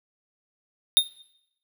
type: tone with exponential decay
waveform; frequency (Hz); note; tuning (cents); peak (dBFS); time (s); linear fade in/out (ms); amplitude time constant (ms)
square; 3674; A#7; -26; -10; 0.97-1.08; 0; 22
effects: noise-tail reverb RT60 0.8 s tail -20 dB re dry